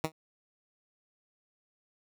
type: tone with exponential decay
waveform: 10% pulse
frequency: 158.2 Hz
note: D#3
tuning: 29 cents sharp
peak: -17 dBFS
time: 0.04-0.12 s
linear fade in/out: 2 ms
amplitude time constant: 16 ms
effects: none